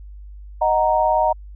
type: chord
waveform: sine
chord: D# minor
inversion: none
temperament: equal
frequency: 622.3 / 740 / 932.3 Hz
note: D#5 / F#5 / A#5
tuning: 0 / 0 / 0 cents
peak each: -19 / -20 / -18 dBFS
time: 0.61-1.33 s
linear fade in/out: 10 ms
effects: added 50 Hz sine -35 dBFS peak until 1.55 s